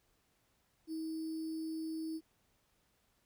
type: tone with sample-and-hold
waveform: sine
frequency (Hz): 319.4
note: D#4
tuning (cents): +45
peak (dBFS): -37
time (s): 0.87-2.21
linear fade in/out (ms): 50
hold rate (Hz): 4900
effects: pink hiss -75 dBFS RMS until 3.25 s